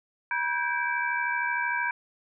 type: tone cluster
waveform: sine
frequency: 964 / 1553 / 1626 / 2316 Hz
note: B5 / G6 / G#6 / D7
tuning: -42 / -17 / -37 / -25 cents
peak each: -30 / -31 / -31 / -32 dBFS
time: 0.31-1.91 s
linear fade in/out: 2 ms
effects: none